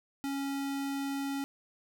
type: tone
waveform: square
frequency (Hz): 276.8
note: C#4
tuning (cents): -2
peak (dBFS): -33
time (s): 0.24-1.44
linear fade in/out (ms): 0
effects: none